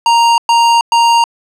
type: tone bursts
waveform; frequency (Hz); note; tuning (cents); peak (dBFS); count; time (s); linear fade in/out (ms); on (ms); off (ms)
square; 932.3; A#5; 0; -7; 3; 0.06-1.24; 2; 320; 110
effects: low-pass 7000 Hz 12 dB/octave